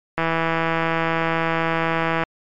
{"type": "click train", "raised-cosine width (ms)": 0.5, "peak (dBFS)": -6, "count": 338, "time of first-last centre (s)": [0.18, 2.235], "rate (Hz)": 164, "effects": ["MP3 64 kbps"]}